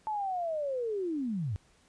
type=linear sweep; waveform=sine; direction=down; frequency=879 to 87.31 Hz; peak=-30 dBFS; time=0.07-1.56 s; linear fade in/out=0 ms; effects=pink hiss -65 dBFS RMS until 1.88 s + resampled to 22050 Hz